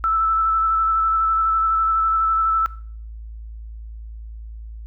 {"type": "tone with vibrato", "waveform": "sine", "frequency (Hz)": 1318.5, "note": "E6", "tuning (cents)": 0, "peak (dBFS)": -16, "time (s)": [0.04, 2.66], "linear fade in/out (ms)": 0, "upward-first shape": "square", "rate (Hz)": 12, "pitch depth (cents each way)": 12, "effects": ["noise-tail reverb RT60 0.5 s tail -19 dB re dry", "added 55 Hz sine -32 dBFS peak until 4.86 s"]}